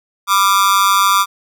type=tone with amplitude modulation; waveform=45% pulse; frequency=1183 Hz; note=D6; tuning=12 cents sharp; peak=-6 dBFS; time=0.27-1.26 s; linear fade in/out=50 ms; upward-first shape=sine; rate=193 Hz; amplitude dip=95%; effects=none